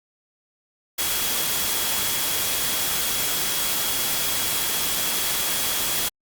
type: tone in noise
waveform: sine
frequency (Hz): 3322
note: G#7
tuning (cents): 0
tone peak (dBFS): -33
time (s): 0.98-6.09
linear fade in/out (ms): 10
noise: white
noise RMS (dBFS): -24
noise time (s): 0.98-6.09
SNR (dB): -12
effects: Opus 48 kbps